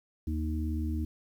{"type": "harmonic tone", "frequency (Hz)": 77.9, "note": "D#2", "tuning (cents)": 3, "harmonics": [1, 3, 4], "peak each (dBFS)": [-30, -37, -37], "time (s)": [0.27, 1.05], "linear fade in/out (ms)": 5, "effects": ["10-bit"]}